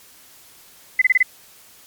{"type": "tone bursts", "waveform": "sine", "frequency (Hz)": 2026, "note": "B6", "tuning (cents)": 44, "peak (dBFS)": -10, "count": 5, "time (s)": [0.99, 1.229], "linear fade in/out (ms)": 5, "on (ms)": 27, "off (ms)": 26, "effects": ["white hiss -48 dBFS RMS until 1.86 s", "MP3 96 kbps"]}